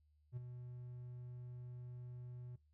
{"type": "tone with ADSR envelope", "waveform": "triangle", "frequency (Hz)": 123.3, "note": "B2", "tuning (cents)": -2, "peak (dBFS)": -38, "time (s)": [0.32, 2.56], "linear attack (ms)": 47, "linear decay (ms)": 17, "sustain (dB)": -8, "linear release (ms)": 7, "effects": ["noise-tail reverb RT60 0.2 s tail -20 dB re dry", "added 75 Hz sine -70 dBFS peak until 2.73 s"]}